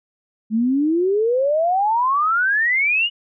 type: exponential sweep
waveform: sine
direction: up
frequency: 211.9 to 2942 Hz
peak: -15 dBFS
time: 0.5-3.1 s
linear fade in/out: 50 ms
effects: none